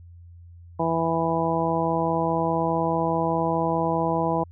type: harmonic tone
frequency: 164.81 Hz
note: E3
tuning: in tune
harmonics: 1 / 2 / 3 / 4 / 5 / 6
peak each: -28 / -28 / -28 / -28 / -28 / -28 dBFS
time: 0.79-4.44 s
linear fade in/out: 10 ms
effects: added 86 Hz sine -43 dBFS peak until 4.51 s